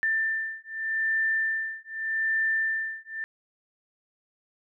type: beating tone pair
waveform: sine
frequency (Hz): 1782 / 1782.83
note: A6 / A6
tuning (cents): +22 / +22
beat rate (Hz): 0.83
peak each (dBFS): -28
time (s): 0.03-3.24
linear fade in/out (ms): 0
effects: none